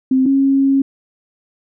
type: tone pair in turn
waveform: sine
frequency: 261.6 / 272.6 Hz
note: C4 / C#4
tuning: 0 / -29 cents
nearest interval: minor second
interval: 71 cents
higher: second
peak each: -10 dBFS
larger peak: neither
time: 0.11-0.26 / 0.26-0.82 s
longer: second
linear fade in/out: 5 ms
effects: none